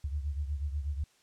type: beating tone pair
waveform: sine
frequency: 71.1 / 79.3 Hz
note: C#2 / D#2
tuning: +45 / +33 cents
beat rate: 8.2 Hz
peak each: -32 / -38 dBFS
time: 0.04-1.04 s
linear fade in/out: 5 ms
effects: white hiss -66 dBFS RMS until 1.22 s + low-pass 8000 Hz 12 dB/octave